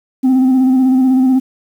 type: tone with vibrato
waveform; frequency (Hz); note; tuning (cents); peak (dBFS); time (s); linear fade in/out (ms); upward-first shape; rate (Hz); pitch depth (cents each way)
sine; 259.4; C4; -15; -5; 0.23-1.4; 20; square; 16; 28
effects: tanh soft clip ceiling -7 dBFS + 7-bit